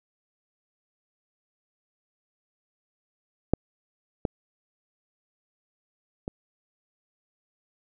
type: clicks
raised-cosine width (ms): 2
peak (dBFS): -6 / -11 / -18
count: 3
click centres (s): 3.536 / 4.252 / 6.279
effects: none